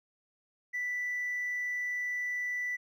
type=tone with hard clipping; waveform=triangle; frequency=1975.5 Hz; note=B6; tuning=in tune; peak=-31 dBFS; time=0.73-2.77 s; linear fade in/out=20 ms; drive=2 dB; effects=none